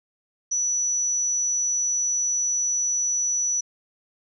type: tone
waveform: sine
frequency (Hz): 5920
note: F#8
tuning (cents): 0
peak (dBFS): -21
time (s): 0.51-3.61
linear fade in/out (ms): 10
effects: none